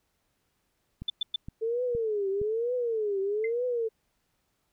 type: click train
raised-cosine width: 5 ms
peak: -26 dBFS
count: 4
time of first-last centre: 1.02-2.415 s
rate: 2.15 Hz
type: tone bursts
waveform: sine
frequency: 3520 Hz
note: A7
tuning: in tune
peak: -25 dBFS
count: 3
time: 1.08-1.36 s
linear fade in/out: 5 ms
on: 20 ms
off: 110 ms
type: tone with vibrato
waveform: sine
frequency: 440 Hz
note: A4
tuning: in tune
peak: -26 dBFS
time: 1.61-3.89 s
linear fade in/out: 20 ms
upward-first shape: triangle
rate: 1.1 Hz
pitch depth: 240 cents each way
type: tone with exponential decay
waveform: sine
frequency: 2073 Hz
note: C7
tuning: 17 cents flat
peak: -30 dBFS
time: 3.44-3.53 s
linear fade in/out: 5 ms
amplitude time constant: 18 ms
effects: pink hiss -75 dBFS RMS until 4.72 s